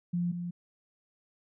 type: tone pair in turn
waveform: sine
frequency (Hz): 174.61 / 174.61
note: F3 / F3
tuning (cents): 0 / 0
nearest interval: unison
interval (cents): 0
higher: neither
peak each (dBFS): -27 / -33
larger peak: first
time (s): 0.13-0.32 / 0.32-0.51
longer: neither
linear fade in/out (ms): 10
effects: none